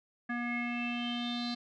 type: tone with low-pass filter sweep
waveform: square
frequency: 240 Hz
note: B3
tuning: 49 cents flat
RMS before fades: -35 dBFS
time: 0.29-1.55 s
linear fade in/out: 10 ms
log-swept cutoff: 1800 to 4300 Hz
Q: 9
effects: none